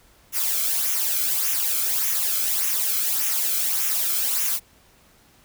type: noise with flanger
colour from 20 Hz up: blue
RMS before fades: -23 dBFS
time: 0.32-4.6 s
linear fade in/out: 50 ms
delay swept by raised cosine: 0.22 to 1.1 ms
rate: 1.7 Hz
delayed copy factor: -0.6
effects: pink hiss -56 dBFS RMS until 5.44 s